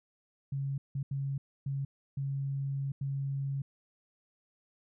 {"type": "tone bursts at uneven times", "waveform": "sine", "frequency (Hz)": 137.8, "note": "C#3", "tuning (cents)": -10, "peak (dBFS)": -31, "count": 6, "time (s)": [[0.52, 0.78], [0.95, 1.03], [1.11, 1.38], [1.66, 1.85], [2.17, 2.92], [3.01, 3.62]], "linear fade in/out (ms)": 5, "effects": []}